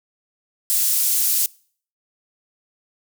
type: high-pass noise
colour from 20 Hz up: pink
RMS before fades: -19 dBFS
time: 0.7-1.46 s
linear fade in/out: 0 ms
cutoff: 9200 Hz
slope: 12 dB/octave
effects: noise-tail reverb RT60 0.5 s tail -24 dB re dry